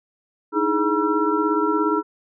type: tone cluster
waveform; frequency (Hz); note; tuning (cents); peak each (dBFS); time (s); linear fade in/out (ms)
sine; 304.9 / 321.9 / 419.8 / 962 / 1348; D#4 / E4 / G#4 / B5 / E6; -35 / -41 / +19 / -46 / +38; -24 / -24 / -23 / -25 / -24; 0.52-2.03; 50
effects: none

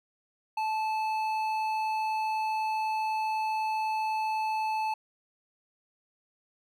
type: tone with hard clipping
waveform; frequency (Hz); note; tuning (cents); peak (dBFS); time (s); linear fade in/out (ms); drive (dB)
triangle; 872; A5; -16; -29; 0.57-4.94; 5; 12
effects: none

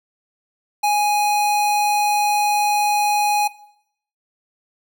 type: tone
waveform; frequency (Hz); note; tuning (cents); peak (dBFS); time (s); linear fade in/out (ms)
square; 830.6; G#5; 0; -16; 0.83-3.48; 10
effects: noise-tail reverb RT60 0.7 s tail -18 dB re dry

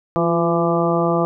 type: harmonic tone with a mistuned harmonic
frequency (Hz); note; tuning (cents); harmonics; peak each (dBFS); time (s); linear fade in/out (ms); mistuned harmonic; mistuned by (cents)
168.5; E3; +38; 1 / 2 / 3 / 4 / 5 / 6 / 7; -21 / -21 / -22 / -22 / -27 / -29 / -24; 0.16-1.25; 0; 2; +39
effects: none

